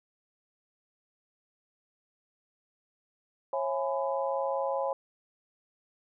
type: harmonic tone with a mistuned harmonic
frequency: 167.3 Hz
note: E3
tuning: 26 cents sharp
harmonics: 3 / 4 / 5 / 6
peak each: -30 / -37 / -34 / -36 dBFS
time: 3.53-4.93 s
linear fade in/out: 2 ms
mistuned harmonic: 3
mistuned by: +140 cents
effects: none